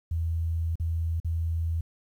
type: tone with dropouts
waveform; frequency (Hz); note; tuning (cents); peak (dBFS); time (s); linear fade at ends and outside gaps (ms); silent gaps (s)
sine; 82.41; E2; 0; -25; 0.11-1.81; 5; 0.756-0.798 / 1.201-1.246
effects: 10-bit